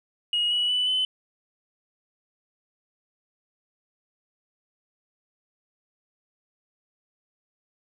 sine tone with pitch steps, 2886 / 2933 / 2981 / 3029 Hz, F#7 / F#7 / F#7 / F#7, -44 / -16 / +12 / +40 cents, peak -20 dBFS, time 0.33-1.05 s, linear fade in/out 2 ms, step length 180 ms, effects tanh soft clip ceiling -18 dBFS

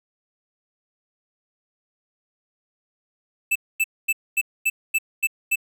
square tone bursts, 2637 Hz, E7, in tune, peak -18 dBFS, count 8, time 3.51-5.558 s, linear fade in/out 10 ms, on 46 ms, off 240 ms, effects none

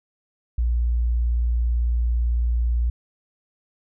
sine tone, 59 Hz, A#1, 22 cents sharp, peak -18 dBFS, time 0.58-2.9 s, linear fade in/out 5 ms, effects none

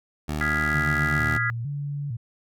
15% pulse tone, 75.7 Hz, D#2, 47 cents flat, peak -20 dBFS, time 0.28-1.38 s, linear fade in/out 10 ms
sine chord, F half-diminished seventh, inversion third, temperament equal, 1244.5 / 1396.9 / 1661.2 / 1975.5 Hz, Eb6 / F6 / Ab6 / Cb7, 0 / 0 / 0 / 0 cents, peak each -33 / -28 / -27 / -27 dBFS, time 0.41-1.5 s, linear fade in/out 0 ms
sine tone with vibrato, 129.3 Hz, C3, 20 cents flat, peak -27 dBFS, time 0.74-2.17 s, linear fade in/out 10 ms, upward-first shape square, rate 1.1 Hz, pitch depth 180 cents each way
effects none

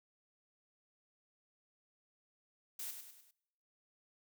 blue noise with echo, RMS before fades -43 dBFS, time 2.79-2.91 s, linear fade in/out 5 ms, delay 100 ms, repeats 4, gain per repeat -6 dB, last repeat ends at 3.31 s, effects noise-tail reverb RT60 0.9 s tail -24 dB re dry

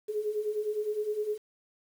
sine beating tone pair, 415.3 / 425.1 Hz, G#4 / G#4, 0 / +40 cents, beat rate 9.8 Hz, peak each -35 / -30 dBFS, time 0.08-1.38 s, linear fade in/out 20 ms, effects 9-bit

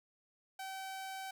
sawtooth tone, 768 Hz, G5, 36 cents flat, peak -38 dBFS, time 0.59-1.31 s, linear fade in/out 5 ms, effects none

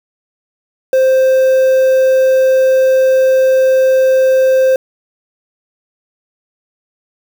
triangle tone with quantisation, 523.3 Hz, C5, in tune, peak -5 dBFS, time 0.93-4.76 s, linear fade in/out 2 ms, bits 5, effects none

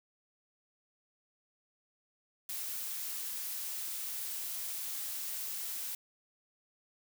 blue noise, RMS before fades -39 dBFS, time 2.49-5.95 s, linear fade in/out 2 ms, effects none

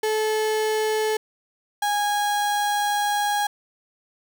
35% pulse tone pair in turn, 433.2 / 823.9 Hz, A4 / G#5, -27 / -14 cents, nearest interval major seventh, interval 1113 cents, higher second, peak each -19 dBFS, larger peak neither, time 0.03-1.17 / 1.82-3.47 s, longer second, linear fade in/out 5 ms, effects none

